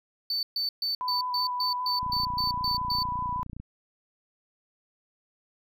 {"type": "tone bursts", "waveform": "triangle", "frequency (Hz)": 4529, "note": "C#8", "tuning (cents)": 36, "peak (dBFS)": -25, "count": 11, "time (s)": [0.3, 3.03], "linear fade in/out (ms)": 2, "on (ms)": 130, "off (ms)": 130}
{"type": "tone with vibrato", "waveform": "sine", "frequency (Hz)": 995, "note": "B5", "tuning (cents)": 13, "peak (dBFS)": -28, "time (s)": [1.01, 3.43], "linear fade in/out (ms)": 0, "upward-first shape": "square", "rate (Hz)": 5.1, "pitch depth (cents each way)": 12}
{"type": "click train", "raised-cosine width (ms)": 5, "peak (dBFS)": -27, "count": 47, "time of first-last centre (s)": [2.03, 3.6], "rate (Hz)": 29.3}
{"effects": []}